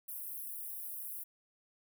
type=high-pass noise; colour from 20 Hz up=white; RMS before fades=-43 dBFS; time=0.08-1.24 s; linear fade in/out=10 ms; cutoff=10000 Hz; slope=48 dB/octave; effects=none